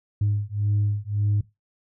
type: beating tone pair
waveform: sine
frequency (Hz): 102.4 / 104.2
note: G#2 / G#2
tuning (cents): -24 / +6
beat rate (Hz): 1.8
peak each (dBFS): -23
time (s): 0.21-1.41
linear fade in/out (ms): 5
effects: noise-tail reverb RT60 0.2 s tail -18 dB re dry + tanh soft clip ceiling -16 dBFS